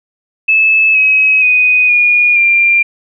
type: tone with pitch steps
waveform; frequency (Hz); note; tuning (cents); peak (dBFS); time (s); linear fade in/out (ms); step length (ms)
sine; 2609 / 2551 / 2494 / 2439 / 2384; E7 / D#7 / D#7 / D#7 / D7; -18 / +43 / +3 / -35 / +25; -6; 0.48-2.83; 10; 470
effects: none